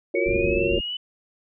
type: chord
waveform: sine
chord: Gb major seventh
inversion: third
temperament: just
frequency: 346.9 / 370 / 462.5 / 555 Hz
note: F4 / Gb4 / Bb4 / Db5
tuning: -12 / 0 / -14 / +2 cents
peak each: -26 dBFS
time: 0.14-0.79 s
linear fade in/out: 5 ms
type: linear sweep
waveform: sine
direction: up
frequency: 2217 to 3006 Hz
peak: -27 dBFS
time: 0.15-0.97 s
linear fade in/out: 5 ms
type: low-pass noise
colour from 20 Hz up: pink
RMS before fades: -29 dBFS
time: 0.26-0.81 s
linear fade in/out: 10 ms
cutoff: 300 Hz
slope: 48 dB/octave
effects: none